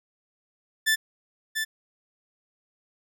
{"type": "tone with echo", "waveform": "sawtooth", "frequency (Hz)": 1760, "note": "A6", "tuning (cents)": 0, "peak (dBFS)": -16, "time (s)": [0.86, 0.96], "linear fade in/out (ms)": 20, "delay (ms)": 690, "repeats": 1, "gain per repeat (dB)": -6, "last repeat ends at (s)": 1.65, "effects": []}